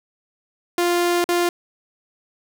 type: tone with dropouts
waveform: sawtooth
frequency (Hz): 349.2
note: F4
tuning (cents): 0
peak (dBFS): -13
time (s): 0.78-1.49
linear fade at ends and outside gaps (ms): 2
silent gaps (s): 1.242-1.289
effects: none